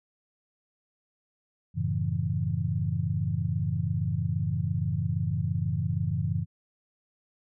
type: chord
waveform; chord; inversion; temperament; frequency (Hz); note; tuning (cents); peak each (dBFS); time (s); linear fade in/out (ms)
sine; F# minor seventh; none; equal; 92.5 / 110 / 138.59 / 164.81; F#2 / A2 / C#3 / E3; 0 / 0 / 0 / 0; -31; 1.74-6.46; 50
effects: none